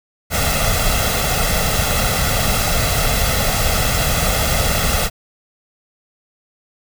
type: noise with comb filter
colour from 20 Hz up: pink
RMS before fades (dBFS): -17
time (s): 0.3-5.1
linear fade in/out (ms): 50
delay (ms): 1.5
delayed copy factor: +0.7
effects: none